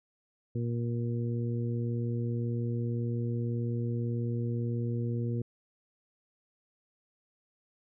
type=harmonic tone; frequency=118.2 Hz; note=A#2; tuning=24 cents sharp; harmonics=1 / 2 / 3 / 4; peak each=-30 / -36 / -40 / -42 dBFS; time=0.55-5.42 s; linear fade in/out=5 ms; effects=none